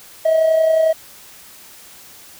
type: tone with amplitude modulation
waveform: triangle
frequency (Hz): 641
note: E5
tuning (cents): -49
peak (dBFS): -6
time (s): 0.25-0.93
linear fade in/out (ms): 10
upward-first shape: sine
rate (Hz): 31.1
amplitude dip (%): 55
effects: tanh soft clip ceiling -7 dBFS + white hiss -42 dBFS RMS until 2.39 s